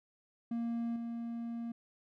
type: tone with level steps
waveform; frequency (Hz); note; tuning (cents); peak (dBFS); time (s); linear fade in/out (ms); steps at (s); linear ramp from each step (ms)
triangle; 233.1; A#3; 0; -31 / -35; 0.51-1.72; 5; 0.96; 2
effects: none